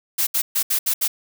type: noise bursts at uneven times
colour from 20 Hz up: blue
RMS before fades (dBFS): -20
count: 6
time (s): 0.18-0.27 / 0.34-0.42 / 0.55-0.63 / 0.7-0.79 / 0.86-0.94 / 1.01-1.08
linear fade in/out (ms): 10
effects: none